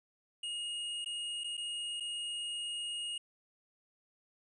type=tone with dropouts; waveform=square; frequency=2864 Hz; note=F7; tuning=43 cents sharp; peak=-37 dBFS; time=0.43-3.18 s; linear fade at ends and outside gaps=5 ms; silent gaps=1.046-1.059 / 1.437-1.442 / 1.57-1.576 / 2-2.005 s; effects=resampled to 22050 Hz + 13-bit